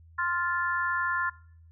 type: chord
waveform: sine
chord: F major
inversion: second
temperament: just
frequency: 1047.7 / 1396.9 / 1746.1 Hz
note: C6 / F6 / A6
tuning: +2 / 0 / -14 cents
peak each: -30 dBFS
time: 0.18-1.3 s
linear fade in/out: 10 ms
effects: noise-tail reverb RT60 0.6 s tail -22 dB re dry + added 82 Hz sine -51 dBFS peak until 1.71 s